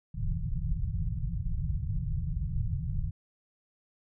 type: low-pass noise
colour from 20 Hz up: pink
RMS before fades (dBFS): -31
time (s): 0.14-3.11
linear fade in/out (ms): 10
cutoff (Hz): 170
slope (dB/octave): 96
effects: none